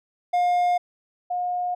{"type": "tone pair in turn", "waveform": ["triangle", "sine"], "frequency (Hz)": [711, 716.8], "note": ["F5", "F5"], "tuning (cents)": [31, 45], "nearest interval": "unison", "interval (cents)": 14, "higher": "second", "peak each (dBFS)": [-16, -23], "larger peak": "first", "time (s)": [[0.33, 0.78], [1.3, 1.75]], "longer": "neither", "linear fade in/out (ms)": 10, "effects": []}